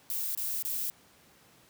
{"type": "noise bursts", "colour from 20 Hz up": "violet", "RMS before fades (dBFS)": -33, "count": 3, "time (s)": [0.1, 0.9], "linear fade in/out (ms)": 0, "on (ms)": 250, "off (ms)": 25, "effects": ["pink hiss -60 dBFS RMS until 1.69 s", "high-pass 100 Hz 12 dB/octave"]}